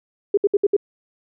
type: tone bursts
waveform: sine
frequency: 404.6 Hz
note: G#4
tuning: 45 cents flat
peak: -12 dBFS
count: 5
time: 0.34-0.766 s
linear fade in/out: 5 ms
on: 34 ms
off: 64 ms
effects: none